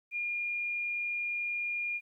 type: tone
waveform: sine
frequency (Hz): 2417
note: D7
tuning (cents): +49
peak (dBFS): -31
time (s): 0.11-2.01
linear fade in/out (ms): 50
effects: 12-bit